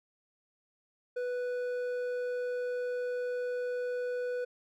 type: tone with hard clipping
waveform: sine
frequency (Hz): 493.9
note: B4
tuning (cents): 0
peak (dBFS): -33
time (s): 1.16-4.45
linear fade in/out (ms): 10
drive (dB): 6
effects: none